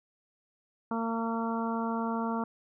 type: harmonic tone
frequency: 228.1 Hz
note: A#3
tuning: 37 cents flat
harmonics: 1 / 2 / 3 / 4 / 5 / 6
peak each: -31 / -38 / -39 / -36 / -39 / -41 dBFS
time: 0.91-2.44 s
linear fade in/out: 2 ms
effects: none